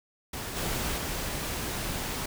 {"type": "noise with level steps", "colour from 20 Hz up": "pink", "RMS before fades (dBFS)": [-36, -31, -33], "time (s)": [0.33, 2.26], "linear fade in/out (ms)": 5, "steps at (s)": [0.56, 0.97], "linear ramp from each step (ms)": 10, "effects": []}